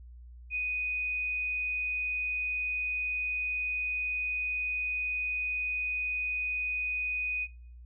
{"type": "tone", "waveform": "sine", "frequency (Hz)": 2489, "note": "D#7", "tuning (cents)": 0, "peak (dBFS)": -29, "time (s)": [0.5, 7.48], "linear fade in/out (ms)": 50, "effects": ["noise-tail reverb RT60 0.6 s tail -23 dB re dry", "added 60 Hz sine -46 dBFS peak until 7.85 s"]}